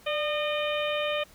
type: harmonic tone with a mistuned harmonic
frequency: 610 Hz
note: D#5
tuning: 34 cents flat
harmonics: 1 / 2 / 3 / 4 / 5 / 6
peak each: -28 / -35 / -38 / -34 / -35 / -40 dBFS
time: 0.06-1.24 s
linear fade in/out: 10 ms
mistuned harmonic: 1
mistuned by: -48 cents
effects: pink hiss -55 dBFS RMS until 1.34 s